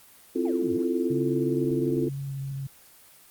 sine chord, F major seventh, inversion second, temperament equal, 261.6 / 329.6 / 349.2 / 440 Hz, C4 / E4 / F4 / A4, 0 / 0 / 0 / 0 cents, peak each -28 / -30 / -27 / -31 dBFS, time 0.35-2.09 s, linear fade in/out 10 ms
triangle exponential two-way sweep, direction down then up, 880 to 87.31 to 542 Hz, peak -36 dBFS, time 0.45-0.84 s, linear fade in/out 5 ms, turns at 0.74 s
sine tone with pitch glide, 138.59 to 136.68 Hz, C#3 to C#3, 0 to -24 cents, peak -30 dBFS, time 1.1-2.67 s, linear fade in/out 5 ms, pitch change -24 cents, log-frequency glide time 2.24-2.32 s
effects white hiss -53 dBFS RMS until 3.3 s + Opus 24 kbps

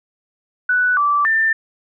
sine tone with pitch steps, 1485 / 1163 / 1787 Hz, F#6 / D6 / A6, +6 / -17 / +26 cents, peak -13 dBFS, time 0.69-1.53 s, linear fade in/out 5 ms, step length 280 ms, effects none

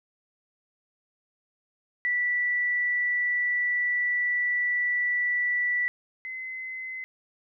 sine tone pair in turn, 1962 / 2046 Hz, B6 / C7, -12 / -39 cents, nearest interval minor second, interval 73 cents, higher second, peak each -23 / -33 dBFS, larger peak first, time 2.05-5.88 / 6.25-7.04 s, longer first, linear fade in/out 0 ms, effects none

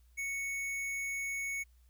sine tone with hard clipping, 2217 Hz, C#7, in tune, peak -36 dBFS, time 0.17-1.64 s, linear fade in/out 20 ms, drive 14 dB, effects added 60 Hz sine -60 dBFS peak until 1.89 s + white hiss -75 dBFS RMS until 1.89 s

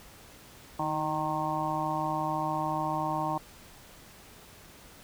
harmonic tone with a mistuned harmonic, 153.9 Hz, D#3, 19 cents flat, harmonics 1 / 2 / 4 / 5 / 6 / 7, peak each -37 / -36 / -37 / -34 / -33 / -35 dBFS, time 0.79-3.38 s, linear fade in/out 5 ms, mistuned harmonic 2, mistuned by +42 cents, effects pink hiss -52 dBFS RMS until 5.03 s

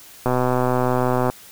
click train, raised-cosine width 1 ms, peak -6 dBFS, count 132, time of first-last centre 0.26-1.3 s, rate 126 Hz, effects white hiss -44 dBFS RMS until 1.51 s

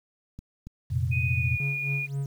clicks, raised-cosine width 5 ms, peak -27 dBFS, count 2, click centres 0.39 / 0.67 s
sine chord, F suspended fourth, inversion none, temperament equal, 87.31 / 116.54 / 130.81 Hz, F2 / Bb2 / C3, 0 / 0 / 0 cents, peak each -28 dBFS, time 0.9-1.58 s, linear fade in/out 20 ms
sine tone with pitch glide, 2489 to 2439 Hz, D#7 to D#7, 0 to -35 cents, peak -28 dBFS, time 1.11-2.07 s, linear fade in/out 20 ms, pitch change -35 cents, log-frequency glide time 1.26-1.63 s
triangle tone with tremolo, 138.8 Hz, C#3, 3 cents sharp, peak -24 dBFS, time 1.6-2.26 s, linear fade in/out 2 ms, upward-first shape sine, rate 3.8 Hz, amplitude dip 80%
effects 9-bit

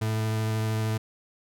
40% pulse tone with vibrato, 109.7 Hz, A2, 5 cents flat, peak -24 dBFS, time 0.01-0.98 s, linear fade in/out 10 ms, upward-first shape triangle, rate 13 Hz, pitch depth 13 cents each way, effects none

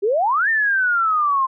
sine exponential two-way sweep, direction up then down, 379.4 to 1831 to 1040 Hz, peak -15 dBFS, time 0.02-1.47 s, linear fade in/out 20 ms, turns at 0.49 s, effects none

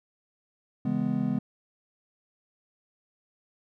triangle chord, C# minor seventh, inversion none, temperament just, 138.59 / 166.31 / 207.9 / 249.5 Hz, C#3 / E3 / G#3 / B3, 0 / +16 / +2 / +18 cents, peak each -31 / -31 / -27 / -27 dBFS, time 0.85-1.39 s, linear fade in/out 5 ms, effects none

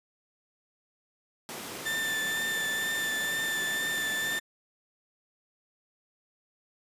pink noise, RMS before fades -38 dBFS, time 1.49-4.39 s, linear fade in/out 0 ms
35% pulse tone with vibrato, 1775 Hz, A6, 15 cents sharp, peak -27 dBFS, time 1.85-4.4 s, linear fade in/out 20 ms, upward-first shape triangle, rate 2.1 Hz, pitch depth 18 cents each way
effects high-pass 200 Hz 12 dB/octave + resampled to 32000 Hz

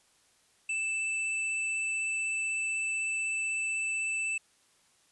square tone with vibrato, 2643 Hz, E7, 4 cents sharp, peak -30 dBFS, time 0.69-4.38 s, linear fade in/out 5 ms, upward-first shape triangle, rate 16 Hz, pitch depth 8 cents each way, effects white hiss -66 dBFS RMS until 5.11 s + resampled to 24000 Hz

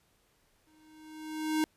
square tone with exponential growth, 311.1 Hz, D#4, in tune, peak -25 dBFS, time 0.67-1.64 s, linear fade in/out 0 ms, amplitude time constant 210 ms, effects pink hiss -70 dBFS RMS until 1.76 s + resampled to 32000 Hz

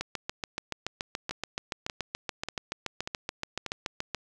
two click trains, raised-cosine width 0.2 ms, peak -16 / -14 dBFS, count 5 / 30, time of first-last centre 1.31-3.663 / 0.01-4.147 s, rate 1.7 / 7.01 Hz, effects none

